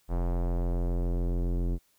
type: tone with low-pass filter sweep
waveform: square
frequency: 43.61 Hz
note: F1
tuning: 2 cents flat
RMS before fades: -28 dBFS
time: 0.08-1.79 s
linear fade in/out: 50 ms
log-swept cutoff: 850 to 340 Hz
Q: 1.3
effects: white hiss -68 dBFS RMS until 1.98 s